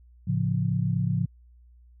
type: chord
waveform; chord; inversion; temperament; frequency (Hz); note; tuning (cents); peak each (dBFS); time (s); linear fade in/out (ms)
sine; A augmented; none; equal; 110 / 138.59 / 174.61; A2 / C#3 / E#3; 0 / 0 / 0; -27 / -27 / -27; 0.27-1.26; 10
effects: added 60 Hz sine -51 dBFS peak until 2 s